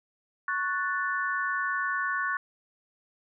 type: chord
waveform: sine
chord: F# minor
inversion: second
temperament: equal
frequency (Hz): 1108.7 / 1480 / 1760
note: C#6 / F#6 / A6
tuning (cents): 0 / 0 / 0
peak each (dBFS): -31 / -30 / -32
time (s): 0.48-2.37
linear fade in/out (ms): 2
effects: none